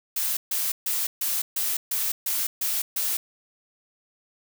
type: noise bursts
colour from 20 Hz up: blue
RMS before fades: -26 dBFS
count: 9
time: 0.16-3.17 s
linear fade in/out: 5 ms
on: 210 ms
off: 140 ms
effects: none